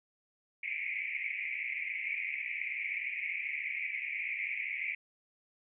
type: band-pass noise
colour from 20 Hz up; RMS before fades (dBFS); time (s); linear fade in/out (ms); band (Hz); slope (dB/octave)
white; -37; 0.63-4.95; 5; 2100 to 2400; 96
effects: none